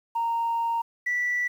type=tone pair in turn; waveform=sine; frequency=926 / 1962.1 Hz; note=A#5 / B6; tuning=-12 / -12 cents; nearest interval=octave + minor second; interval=1300 cents; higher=second; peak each=-22 dBFS; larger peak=neither; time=0.15-0.82 / 1.06-1.48 s; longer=first; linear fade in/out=10 ms; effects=tanh soft clip ceiling -20 dBFS + 9-bit